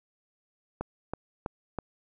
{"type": "click train", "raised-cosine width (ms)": 1, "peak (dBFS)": -18, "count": 4, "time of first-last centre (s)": [0.81, 1.787], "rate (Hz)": 3.07, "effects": []}